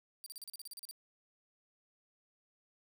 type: tone bursts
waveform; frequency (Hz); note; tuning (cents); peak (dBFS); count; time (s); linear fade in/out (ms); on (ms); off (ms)
15% pulse; 4699; D8; 0; -38; 12; 0.24-0.911; 0; 22; 37
effects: none